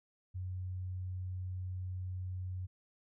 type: tone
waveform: sine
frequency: 92 Hz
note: F#2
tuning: 9 cents flat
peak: -37 dBFS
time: 0.34-2.67 s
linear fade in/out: 20 ms
effects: none